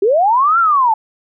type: linear two-way sweep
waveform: sine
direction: up then down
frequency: 370 to 1396.9 to 850 Hz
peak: -9 dBFS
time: 0.02-0.94 s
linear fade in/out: 5 ms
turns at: 0.59 s
effects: none